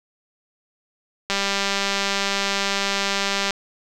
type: click train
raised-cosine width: 0.2 ms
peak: -5 dBFS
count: 438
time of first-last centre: 1.3-3.507 s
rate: 198 Hz
effects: none